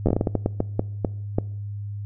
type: slowing click train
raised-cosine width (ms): 2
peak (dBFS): -7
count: 14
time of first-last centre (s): 0.06-1.385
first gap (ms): 11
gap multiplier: 1.33
effects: noise-tail reverb RT60 0.7 s tail -22 dB re dry + added 102 Hz sine -29 dBFS peak until 2.05 s